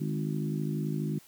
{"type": "harmonic tone with a mistuned harmonic", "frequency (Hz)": 51.91, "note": "G#1", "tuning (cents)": 0, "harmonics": [3, 4, 5, 6, 7], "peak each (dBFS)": [-31, -35, -38, -39, -41], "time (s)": [0, 1.19], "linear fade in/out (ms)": 10, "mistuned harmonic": 3, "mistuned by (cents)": -36, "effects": ["white hiss -57 dBFS RMS until 1.27 s"]}